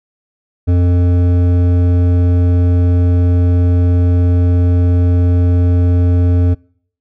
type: tone with hard clipping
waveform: sine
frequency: 88.3 Hz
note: F2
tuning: 20 cents sharp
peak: -10 dBFS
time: 0.67-6.55 s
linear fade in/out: 20 ms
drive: 11 dB
effects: noise-tail reverb RT60 0.6 s tail -26 dB re dry